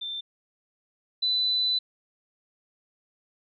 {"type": "tone pair in turn", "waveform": "sine", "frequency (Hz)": [3566, 3997], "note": ["A7", "B7"], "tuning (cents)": [22, 20], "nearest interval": "major second", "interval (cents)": 198, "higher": "second", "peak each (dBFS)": [-31, -22], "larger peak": "second", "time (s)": [[0.01, 0.21], [1.22, 1.79]], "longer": "second", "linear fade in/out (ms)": 10, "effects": []}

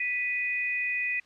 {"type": "tone pair together", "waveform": "sine", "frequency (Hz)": [1975.5, 2489], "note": ["B6", "D#7"], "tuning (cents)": [0, 0], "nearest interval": "major third", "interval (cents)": 400, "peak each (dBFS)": [-30, -28], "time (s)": [0, 1.2], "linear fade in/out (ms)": 5, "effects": ["white hiss -60 dBFS RMS until 1.25 s", "low-pass 4000 Hz 12 dB/octave"]}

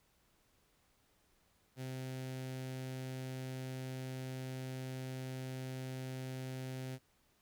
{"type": "tone with notch filter", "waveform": "sawtooth", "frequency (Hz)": 130, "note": "C3", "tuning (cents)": -11, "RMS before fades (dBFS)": -43, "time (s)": [1.76, 6.99], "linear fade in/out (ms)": 50, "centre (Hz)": 1100, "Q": 1.6, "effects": ["pink hiss -73 dBFS RMS until 7.41 s"]}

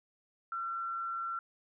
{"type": "tone with frequency modulation", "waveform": "sine", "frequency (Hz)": 1358, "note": "F6", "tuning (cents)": -49, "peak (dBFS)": -34, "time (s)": [0.52, 1.39], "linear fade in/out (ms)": 2, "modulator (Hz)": 121, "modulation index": 0.33, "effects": []}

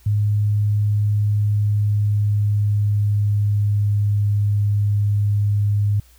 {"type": "tone with pitch glide", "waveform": "sine", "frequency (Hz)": [104.2, 102.88], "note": ["G#2", "G#2"], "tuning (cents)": [6, -16], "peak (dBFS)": -15, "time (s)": [0.06, 6], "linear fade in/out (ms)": 5, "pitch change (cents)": -22, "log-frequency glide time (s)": [1.3, 4.27], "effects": ["added 60 Hz sine -49 dBFS peak until 6.18 s", "white hiss -55 dBFS RMS until 6.18 s"]}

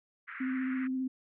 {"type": "band-pass noise", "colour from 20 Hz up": "white", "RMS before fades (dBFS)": -44, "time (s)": [0.27, 0.88], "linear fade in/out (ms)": 20, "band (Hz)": [1300, 2100], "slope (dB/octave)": 48}
{"type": "tone with vibrato", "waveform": "sine", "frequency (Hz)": 260, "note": "C4", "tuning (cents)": -11, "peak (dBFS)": -30, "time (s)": [0.4, 1.08], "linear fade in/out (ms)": 10, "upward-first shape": "sine", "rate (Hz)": 15, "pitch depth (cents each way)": 18}
{"effects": []}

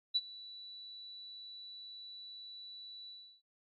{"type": "tone with ADSR envelope", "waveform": "sine", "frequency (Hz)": 3951, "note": "B7", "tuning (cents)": 0, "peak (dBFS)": -26, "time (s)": [0.14, 3.42], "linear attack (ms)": 20, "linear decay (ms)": 40, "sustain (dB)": -21, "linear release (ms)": 340, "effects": ["AAC 32 kbps"]}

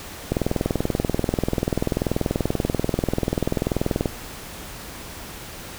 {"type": "click train", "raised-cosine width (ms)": 2, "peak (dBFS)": -7, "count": 78, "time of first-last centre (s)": [0.32, 4.058], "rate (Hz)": 20.6, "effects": ["pink hiss -37 dBFS RMS until 5.78 s"]}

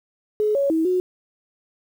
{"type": "tone with pitch steps", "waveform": "sine", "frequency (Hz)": [424.3, 558, 322.2, 365.5], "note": ["G#4", "C#5", "E4", "F#4"], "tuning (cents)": [37, 11, -39, -21], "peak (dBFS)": -17, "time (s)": [0.4, 1], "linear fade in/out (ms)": 0, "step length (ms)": 150, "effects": ["8-bit"]}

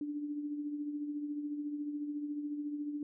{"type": "tone with tremolo", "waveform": "sine", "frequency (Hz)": 293.7, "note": "D4", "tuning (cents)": 0, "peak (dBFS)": -33, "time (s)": [0.01, 3.03], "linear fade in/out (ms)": 2, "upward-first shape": "triangle", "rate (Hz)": 14, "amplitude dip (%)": 55, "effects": []}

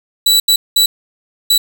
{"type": "tone bursts at uneven times", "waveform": "sawtooth", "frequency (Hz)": 3945, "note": "B7", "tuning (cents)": -3, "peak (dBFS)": -5, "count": 4, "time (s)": [[0.26, 0.4], [0.48, 0.56], [0.76, 0.86], [1.5, 1.58]], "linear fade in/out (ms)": 5, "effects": []}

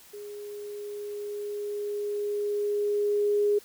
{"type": "tone with level ramp", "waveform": "sine", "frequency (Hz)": 412.7, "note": "G#4", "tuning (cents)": -11, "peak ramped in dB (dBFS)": [-38, -20], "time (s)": [0.13, 3.59], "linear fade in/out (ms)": 10, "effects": ["white hiss -53 dBFS RMS until 3.64 s"]}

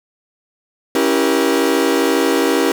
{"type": "chord", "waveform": "40% pulse", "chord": "C# diminished seventh", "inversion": "none", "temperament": "equal with one note detuned", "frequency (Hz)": [277.2, 329.6, 392, 474.3], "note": ["C#4", "E4", "G4", "Bb4"], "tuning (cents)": [0, 0, 0, 30], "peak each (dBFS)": -18, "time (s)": [0.95, 2.72], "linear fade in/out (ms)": 2, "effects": []}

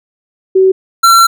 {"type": "tone pair in turn", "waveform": ["sine", "square"], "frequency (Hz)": [379.1, 1356], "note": ["F#4", "E6"], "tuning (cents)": [42, 49], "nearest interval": "octave + minor seventh", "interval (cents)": 2207, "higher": "second", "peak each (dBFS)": -4, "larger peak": "neither", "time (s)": [[0.55, 0.72], [1.03, 1.27]], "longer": "second", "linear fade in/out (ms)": 10, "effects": []}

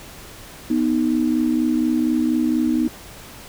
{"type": "tone pair together", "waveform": "sine", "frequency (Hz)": [246.9, 311.1], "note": ["B3", "D#4"], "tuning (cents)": [0, 0], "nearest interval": "major third", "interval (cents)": 400, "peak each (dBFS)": -19, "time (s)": [0.7, 2.88], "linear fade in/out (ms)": 5, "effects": ["pink hiss -40 dBFS RMS until 3.48 s"]}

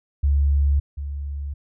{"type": "tone pair in turn", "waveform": "sine", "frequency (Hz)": [70.8, 71.09], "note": ["C#2", "C#2"], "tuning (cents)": [37, 44], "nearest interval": "unison", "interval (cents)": 7, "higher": "second", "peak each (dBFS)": [-15, -26], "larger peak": "first", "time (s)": [[0.23, 0.8], [0.97, 1.54]], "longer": "neither", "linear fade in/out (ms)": 10, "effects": []}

